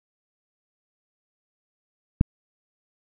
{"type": "click", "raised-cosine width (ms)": 5, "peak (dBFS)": -4, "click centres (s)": 2.211, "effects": []}